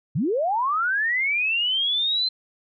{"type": "linear sweep", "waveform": "sine", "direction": "up", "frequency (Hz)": [114.1, 4119], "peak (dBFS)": -20, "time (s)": [0.15, 2.29], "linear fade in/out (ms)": 10, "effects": []}